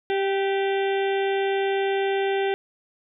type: harmonic tone with a mistuned harmonic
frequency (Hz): 392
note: G4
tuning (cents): 0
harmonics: 1 / 2 / 4 / 5 / 6 / 7 / 8 / 9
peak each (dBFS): -22 / -28 / -34 / -36 / -38 / -39 / -40 / -41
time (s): 0.1-2.54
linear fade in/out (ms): 0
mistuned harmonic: 4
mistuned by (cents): -30
effects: none